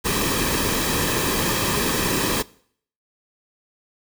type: noise with comb filter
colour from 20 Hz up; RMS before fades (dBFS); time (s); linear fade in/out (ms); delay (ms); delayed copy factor
pink; -22; 0.04-2.43; 20; 1.4; -0.55
effects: noise-tail reverb RT60 0.6 s tail -22 dB re dry